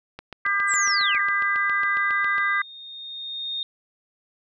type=click train; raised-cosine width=0.3 ms; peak=-20 dBFS; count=17; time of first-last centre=0.19-2.382 s; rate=7.3 Hz
type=harmonic tone; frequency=400 Hz; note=G4; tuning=35 cents sharp; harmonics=3 / 4 / 5; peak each=-25 / -24 / -24 dBFS; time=0.45-2.62 s; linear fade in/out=5 ms
type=linear sweep; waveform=sine; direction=down; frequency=8250 to 1480 Hz; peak=-23 dBFS; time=0.67-1.23 s; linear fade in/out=50 ms
type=tone with exponential growth; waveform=sine; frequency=3683 Hz; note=A#7; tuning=22 cents flat; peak=-25 dBFS; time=1.1-3.63 s; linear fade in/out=1 ms; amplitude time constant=550 ms
effects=none